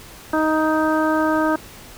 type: harmonic tone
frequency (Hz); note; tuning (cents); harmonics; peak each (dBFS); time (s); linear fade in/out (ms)
312.5; D#4; +8; 1 / 2 / 3 / 4 / 5; -19 / -22 / -24 / -25 / -26; 0.33-1.56; 5
effects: pink hiss -41 dBFS RMS until 1.97 s